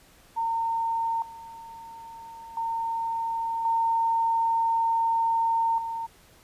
sine tone with level steps, 913 Hz, A#5, 36 cents flat, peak -24 / -40 / -26 / -21 / -29 dBFS, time 0.36-6.07 s, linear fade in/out 20 ms, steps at 1.22 / 2.57 / 3.65 / 5.78 s, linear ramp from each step 2 ms, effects pink hiss -56 dBFS RMS until 6.43 s + resampled to 32000 Hz

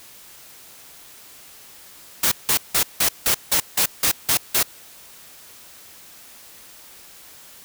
white noise bursts, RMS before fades -18 dBFS, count 10, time 2.23-4.63 s, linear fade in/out 5 ms, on 87 ms, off 170 ms, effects white hiss -45 dBFS RMS until 7.64 s

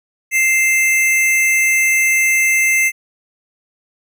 square tone pair together, 2093 / 2637 Hz, C7 / E7, 0 / 0 cents, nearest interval major third, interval 400 cents, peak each -13 / -20 dBFS, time 0.31-2.92 s, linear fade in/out 50 ms, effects none

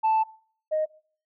sine tone pair in turn, 880 / 620.9 Hz, A5 / D#5, 0 / -4 cents, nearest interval tritone, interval 604 cents, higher first, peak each -17 / -21 dBFS, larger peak first, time 0.03-0.24 / 0.71-0.86 s, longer first, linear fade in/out 20 ms, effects noise-tail reverb RT60 0.5 s tail -22 dB re dry + tanh soft clip ceiling -17 dBFS

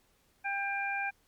harmonic tone, 796 Hz, G5, 26 cents sharp, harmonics 1 / 2 / 3, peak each -35 / -35 / -35 dBFS, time 0.44-1.11 s, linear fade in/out 20 ms, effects pink hiss -69 dBFS RMS until 1.27 s + MP3 96 kbps

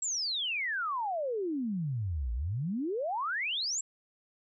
sine exponential two-way sweep, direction down then up, 7760 to 55 to 7760 Hz, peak -30 dBFS, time 0.02-3.81 s, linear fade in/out 5 ms, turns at 2.33 s, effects none

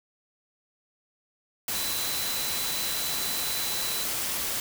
sine tone in noise, 4001 Hz, B7, 22 cents sharp, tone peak -34 dBFS, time 1.75-4.04 s, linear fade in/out 2 ms, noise white, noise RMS -30 dBFS, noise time 1.68-4.6 s, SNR -7 dB, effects none

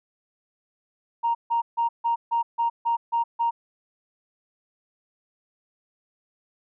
sine tone bursts, 932.3 Hz, A#5, in tune, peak -19 dBFS, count 9, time 1.23-3.51 s, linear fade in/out 20 ms, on 120 ms, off 150 ms, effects tanh soft clip ceiling -15 dBFS

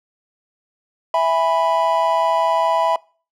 triangle chord, E major, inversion none, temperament just, 659.3 / 824.1 / 988.9 Hz, E5 / G#5 / B5, 0 / -14 / +2 cents, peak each -16 / -21 / -16 dBFS, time 1.14-2.96 s, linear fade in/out 2 ms, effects noise-tail reverb RT60 0.4 s tail -24 dB re dry

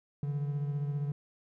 triangle beating tone pair, 143 / 158 Hz, D3 / D#3, -46 / +27 cents, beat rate 15 Hz, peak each -29 / -38 dBFS, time 0.23-1.12 s, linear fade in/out 2 ms, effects none

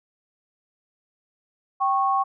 sine tone pair together, 781.1 / 1099 Hz, G5 / C#6, -6 / -15 cents, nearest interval tritone, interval 591 cents, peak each -22 / -21 dBFS, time 1.8-2.24 s, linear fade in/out 20 ms, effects none

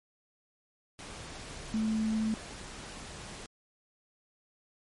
sine tone in noise, 218.9 Hz, A3, 9 cents flat, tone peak -27 dBFS, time 1.74-2.34 s, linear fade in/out 0 ms, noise pink, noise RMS -44 dBFS, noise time 0.99-3.46 s, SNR +14 dB, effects low-pass 10000 Hz 12 dB/octave + MP3 48 kbps

